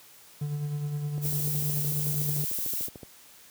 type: tone with tremolo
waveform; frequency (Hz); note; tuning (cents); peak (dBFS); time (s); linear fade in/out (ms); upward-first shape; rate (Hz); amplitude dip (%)
triangle; 146.83; D3; 0; -25; 0.41-2.45; 5; sine; 9.7; 40
type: click train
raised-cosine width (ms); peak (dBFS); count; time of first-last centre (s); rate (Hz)
2; -28; 26; 1.18-3.032; 13.5
type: noise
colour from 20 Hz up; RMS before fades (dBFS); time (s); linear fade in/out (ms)
violet; -31; 1.21-2.9; 50
effects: white hiss -53 dBFS RMS until 3.5 s + high-pass 60 Hz 12 dB/octave